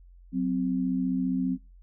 sine tone pair together, 185 / 260 Hz, F#3 / C4, 0 / -11 cents, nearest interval tritone, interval 589 cents, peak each -28 / -26 dBFS, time 0.32-1.58 s, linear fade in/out 50 ms, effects noise-tail reverb RT60 0.3 s tail -26 dB re dry + added 44 Hz sine -49 dBFS peak until 1.82 s

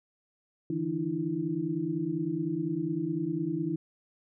sine tone cluster, 149.2 / 165 / 302 / 331.9 Hz, D3 / E3 / D4 / E4, +28 / +2 / +48 / +12 cents, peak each -39 / -34 / -33 / -32 dBFS, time 0.7-3.76 s, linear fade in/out 2 ms, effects none

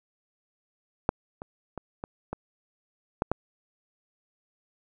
clicks, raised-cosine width 1 ms, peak -7 / -24 / -21 / -20 / -18 / -10 / -10 dBFS, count 7, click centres 1.091 / 1.419 / 1.777 / 2.039 / 2.33 / 3.221 / 3.316 s, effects none

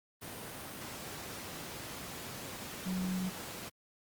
sine tone in noise, 185 Hz, F#3, in tune, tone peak -32 dBFS, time 2.85-3.3 s, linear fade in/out 20 ms, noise pink, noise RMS -43 dBFS, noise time 0.21-3.7 s, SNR +8 dB, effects high-pass 100 Hz 12 dB/octave + Opus 32 kbps

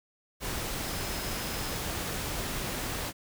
sine tone in noise, 5100 Hz, D#8, 42 cents sharp, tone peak -45 dBFS, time 0.82-1.8 s, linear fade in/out 50 ms, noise pink, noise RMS -34 dBFS, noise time 0.4-3.13 s, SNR -14 dB, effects none

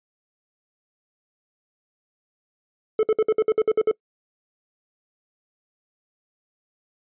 triangle tone bursts, 435.3 Hz, A4, 19 cents flat, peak -13 dBFS, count 10, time 2.99-3.913 s, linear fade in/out 2 ms, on 41 ms, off 57 ms, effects noise-tail reverb RT60 0.1 s tail -24 dB re dry + resampled to 8000 Hz

